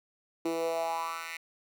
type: tone with high-pass filter sweep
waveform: 10% pulse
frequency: 164.81 Hz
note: E3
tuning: in tune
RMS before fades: -33 dBFS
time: 0.45-1.37 s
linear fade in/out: 5 ms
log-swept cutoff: 330 to 2000 Hz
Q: 4.5
effects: none